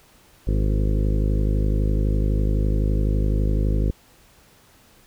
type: harmonic tone with a mistuned harmonic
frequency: 51.91 Hz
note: G#1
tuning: in tune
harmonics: 1 / 2 / 3 / 4 / 5 / 6 / 7 / 8 / 9 / 10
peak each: -19 / -25 / -29 / -31 / -33 / -35 / -36 / -37 / -38 / -39 dBFS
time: 0.47-3.91 s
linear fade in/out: 5 ms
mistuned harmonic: 7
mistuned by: -24 cents
effects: pink hiss -54 dBFS RMS until 5.06 s